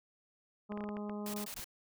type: harmonic tone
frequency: 207.7 Hz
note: G#3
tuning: in tune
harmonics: 1 / 2 / 3 / 4 / 5 / 6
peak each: -39 / -45 / -49 / -51 / -53 / -55 dBFS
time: 0.69-1.46 s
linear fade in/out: 20 ms
type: clicks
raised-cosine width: 0.5 ms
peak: -30 dBFS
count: 7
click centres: 0.721 / 0.775 / 0.807 / 0.84 / 0.89 / 0.969 / 1.096 s
type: noise bursts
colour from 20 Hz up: white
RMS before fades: -44 dBFS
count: 4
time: 1.26-1.643 s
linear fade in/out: 2 ms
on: 80 ms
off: 21 ms
type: noise with exponential growth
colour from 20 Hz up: brown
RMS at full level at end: -41 dBFS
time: 1.52-1.6 s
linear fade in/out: 2 ms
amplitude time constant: 16 ms
effects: none